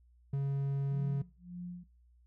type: tone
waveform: triangle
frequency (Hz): 138.59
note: C#3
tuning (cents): 0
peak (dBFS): -28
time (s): 0.33-1.22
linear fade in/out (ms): 5
type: tone with tremolo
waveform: sine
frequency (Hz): 177.1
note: F3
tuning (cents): +24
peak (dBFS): -38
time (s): 0.91-1.84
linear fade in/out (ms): 10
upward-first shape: sine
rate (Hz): 1.7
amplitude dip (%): 100
effects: noise-tail reverb RT60 0.3 s tail -21 dB re dry + added 60 Hz sine -61 dBFS peak until 2.26 s